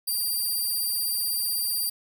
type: tone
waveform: 5% pulse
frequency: 4729 Hz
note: D8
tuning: 11 cents sharp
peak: -18 dBFS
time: 0.07-1.9 s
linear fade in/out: 10 ms
effects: none